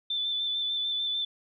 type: tone with vibrato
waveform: sine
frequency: 3520 Hz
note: A7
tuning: in tune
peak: -27 dBFS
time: 0.1-1.25 s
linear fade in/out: 5 ms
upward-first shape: square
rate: 6.7 Hz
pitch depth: 19 cents each way
effects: none